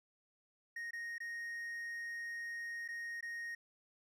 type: tone with dropouts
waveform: triangle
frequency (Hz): 1864.7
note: A#6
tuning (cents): 0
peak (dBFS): -39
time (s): 0.76-3.55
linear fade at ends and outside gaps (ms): 5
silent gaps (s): 0.909-0.931 / 1.182-1.202 / 2.879-2.886 / 3.209-3.226
effects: none